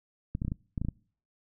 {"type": "clicks", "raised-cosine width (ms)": 5, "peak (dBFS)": -19, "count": 9, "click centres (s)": [0.351, 0.419, 0.449, 0.481, 0.519, 0.778, 0.816, 0.849, 0.886], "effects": ["noise-tail reverb RT60 0.5 s tail -26 dB re dry"]}